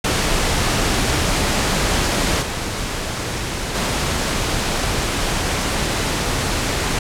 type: noise with level steps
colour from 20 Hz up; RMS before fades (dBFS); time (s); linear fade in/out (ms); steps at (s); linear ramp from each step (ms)
pink; -18 / -24 / -20; 0.04-6.99; 5; 2.41 / 3.74; 20
effects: low-pass 9000 Hz 12 dB/octave